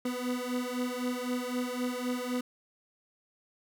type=beating tone pair; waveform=30% pulse; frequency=246.9 / 250.8 Hz; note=B3 / B3; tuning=0 / +27 cents; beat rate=3.9 Hz; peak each=-31 / -32 dBFS; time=0.05-2.41 s; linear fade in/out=5 ms; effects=none